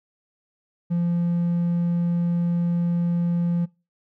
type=tone; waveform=triangle; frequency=172.4 Hz; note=F3; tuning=22 cents flat; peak=-17 dBFS; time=0.9-3.66 s; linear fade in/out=20 ms; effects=noise-tail reverb RT60 0.3 s tail -25 dB re dry + tanh soft clip ceiling -13 dBFS